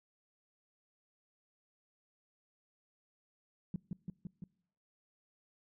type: tone with echo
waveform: sine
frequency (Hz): 180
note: F#3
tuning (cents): -47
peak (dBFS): -33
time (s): 3.74-3.76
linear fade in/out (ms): 2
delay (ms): 170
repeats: 4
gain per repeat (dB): -2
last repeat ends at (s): 4.44
effects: noise-tail reverb RT60 0.8 s tail -25 dB re dry